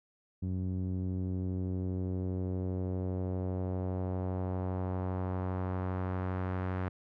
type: tone with low-pass filter sweep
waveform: sawtooth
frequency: 92.5 Hz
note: F#2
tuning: in tune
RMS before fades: -34 dBFS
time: 0.42-6.89 s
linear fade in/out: 10 ms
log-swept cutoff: 230 to 1600 Hz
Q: 1.3
effects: none